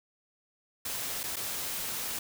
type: noise with dropouts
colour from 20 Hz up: white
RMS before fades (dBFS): -35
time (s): 0.85-2.19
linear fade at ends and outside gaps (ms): 5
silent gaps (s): 1.233-1.237 / 1.359-1.366
effects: none